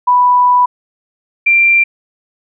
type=tone pair in turn; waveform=sine; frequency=987.8 / 2367 Hz; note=B5 / D7; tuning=0 / +13 cents; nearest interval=octave + minor third; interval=1513 cents; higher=second; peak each=-6 dBFS; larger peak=neither; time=0.07-0.66 / 1.46-1.84 s; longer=first; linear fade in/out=10 ms; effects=none